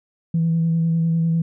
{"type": "tone with vibrato", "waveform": "sine", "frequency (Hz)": 164.81, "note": "E3", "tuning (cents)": 0, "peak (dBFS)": -15, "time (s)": [0.34, 1.42], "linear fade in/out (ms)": 5, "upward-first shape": "square", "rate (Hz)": 10, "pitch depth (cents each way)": 14, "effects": ["tanh soft clip ceiling -12 dBFS"]}